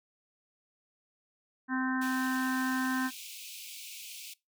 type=harmonic tone; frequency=259.1 Hz; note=C4; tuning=17 cents flat; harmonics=1 / 3 / 4 / 5 / 6 / 7; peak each=-30 / -42 / -38 / -46 / -36 / -40 dBFS; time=1.68-3.11 s; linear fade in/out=50 ms
type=high-pass noise; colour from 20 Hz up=pink; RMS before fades=-45 dBFS; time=2.01-4.34 s; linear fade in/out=10 ms; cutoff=2300 Hz; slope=96 dB/octave
effects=noise-tail reverb RT60 0.2 s tail -21 dB re dry